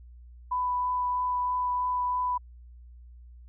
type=tone with vibrato; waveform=sine; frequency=994 Hz; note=B5; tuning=11 cents sharp; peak=-25 dBFS; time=0.51-2.38 s; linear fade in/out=10 ms; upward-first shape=triangle; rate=3.1 Hz; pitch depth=9 cents each way; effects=added 60 Hz sine -46 dBFS peak until 3.48 s